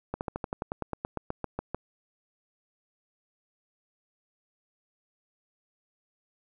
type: slowing click train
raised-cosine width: 1 ms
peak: -17 dBFS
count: 16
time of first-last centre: 0.14-1.746 s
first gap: 69 ms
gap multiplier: 1.06
effects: none